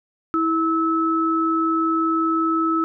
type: tone pair together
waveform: sine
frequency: 325.3 / 1300 Hz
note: E4 / E6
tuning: -23 / -24 cents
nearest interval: 2 octaves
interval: 2399 cents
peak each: -20 dBFS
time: 0.34-2.84 s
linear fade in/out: 0 ms
effects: none